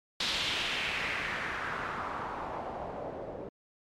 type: noise with low-pass filter sweep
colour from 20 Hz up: white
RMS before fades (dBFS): -35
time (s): 0.2-3.49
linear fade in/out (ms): 5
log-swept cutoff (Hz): 4000 to 480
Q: 2.4
effects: MP3 96 kbps